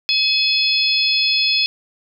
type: harmonic tone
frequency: 852 Hz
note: G#5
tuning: 44 cents sharp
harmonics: 3 / 4 / 5 / 6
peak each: -20 / -20 / -20 / -20 dBFS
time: 0.09-1.66 s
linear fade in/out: 0 ms
effects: none